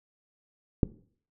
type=click; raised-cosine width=3 ms; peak=-8 dBFS; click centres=0.832 s; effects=noise-tail reverb RT60 0.5 s tail -19 dB re dry